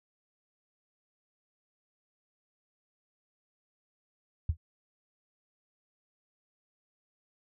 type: tone with exponential decay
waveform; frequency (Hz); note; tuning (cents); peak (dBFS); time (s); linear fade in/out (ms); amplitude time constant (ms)
sine; 80.4; E2; -43; -22; 4.49-4.57; 5; 16
effects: none